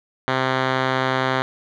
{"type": "tone with low-pass filter", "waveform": "5% pulse", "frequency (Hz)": 130.81, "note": "C3", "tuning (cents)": 0, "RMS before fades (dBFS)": -21, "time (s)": [0.28, 1.42], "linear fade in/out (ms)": 0, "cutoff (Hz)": 2800, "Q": 1.6, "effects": []}